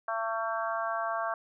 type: harmonic tone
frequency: 225.1 Hz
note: A3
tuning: 40 cents sharp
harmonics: 3 / 4 / 5 / 6 / 7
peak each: -33 / -38 / -34 / -38 / -38 dBFS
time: 0.08-1.34 s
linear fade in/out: 2 ms
effects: none